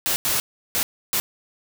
white noise bursts at uneven times, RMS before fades -22 dBFS, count 4, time 0.06-0.16 / 0.25-0.4 / 0.75-0.83 / 1.13-1.2 s, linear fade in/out 0 ms, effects none

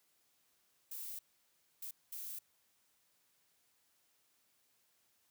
violet noise bursts at uneven times, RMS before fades -45 dBFS, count 3, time 0.91-1.19 / 1.82-1.91 / 2.12-2.39 s, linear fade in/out 5 ms, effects white hiss -75 dBFS RMS until 5.3 s + high-pass 60 Hz 12 dB/octave

